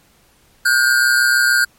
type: tone pair together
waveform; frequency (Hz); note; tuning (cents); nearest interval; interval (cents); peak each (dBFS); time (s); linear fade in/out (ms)
square; 1446 / 1572.5; F#6 / G6; -40 / +5; minor second; 145; -15; 0.65-1.65; 10
effects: pink hiss -54 dBFS RMS until 1.78 s + MP3 64 kbps